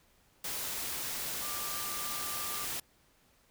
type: tone in noise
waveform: sine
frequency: 1187 Hz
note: D6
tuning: 18 cents sharp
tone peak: -43 dBFS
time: 1.42-2.65 s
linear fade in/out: 5 ms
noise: white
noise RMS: -37 dBFS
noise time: 0.44-2.8 s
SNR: -9 dB
effects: pink hiss -67 dBFS RMS until 3.5 s